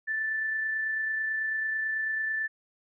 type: tone with amplitude modulation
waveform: sine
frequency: 1760 Hz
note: A6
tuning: in tune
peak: -26 dBFS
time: 0.07-2.48 s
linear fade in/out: 20 ms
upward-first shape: sine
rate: 29.1 Hz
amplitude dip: 25%
effects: none